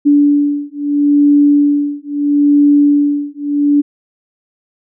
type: beating tone pair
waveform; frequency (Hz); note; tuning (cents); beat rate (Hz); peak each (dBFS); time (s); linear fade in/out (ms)
sine; 289 / 289.76; D4 / D4; -28 / -23; 0.76; -11; 0.05-3.82; 20
effects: none